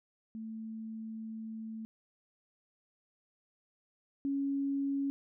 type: tone pair in turn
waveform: sine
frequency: 221.6 / 277.5 Hz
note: A3 / C#4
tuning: +13 / +2 cents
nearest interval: major third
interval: 389 cents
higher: second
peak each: -39 / -30 dBFS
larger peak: second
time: 0.35-1.85 / 4.25-5.1 s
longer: first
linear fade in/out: 0 ms
effects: none